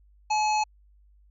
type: harmonic tone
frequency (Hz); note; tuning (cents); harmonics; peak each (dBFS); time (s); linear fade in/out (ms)
853; G#5; +46; 1 / 3 / 5 / 7 / 8; -22 / -32 / -36 / -39 / -40; 0.3-0.64; 10
effects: added 50 Hz sine -55 dBFS peak until 1.3 s